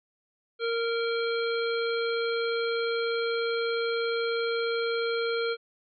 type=harmonic tone; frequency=462.8 Hz; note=A#4; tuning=13 cents flat; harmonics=1 / 3 / 5 / 7 / 9; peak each=-27 / -33 / -38 / -39 / -39 dBFS; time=0.59-5.57 s; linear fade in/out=50 ms; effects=none

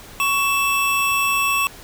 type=tone pair together; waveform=square; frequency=1112.9 / 2647 Hz; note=C#6 / E7; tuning=+6 / +7 cents; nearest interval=octave + minor third; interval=1501 cents; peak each=-21 / -20 dBFS; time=0.2-1.67 s; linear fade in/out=0 ms; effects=pink hiss -41 dBFS RMS until 1.83 s

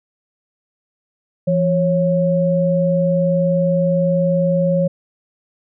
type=tone pair together; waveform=sine; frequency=170.3 / 549 Hz; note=F3 / C#5; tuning=-43 / -17 cents; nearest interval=octave + minor sixth; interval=2026 cents; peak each=-16 dBFS; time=1.47-4.88 s; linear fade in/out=10 ms; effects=none

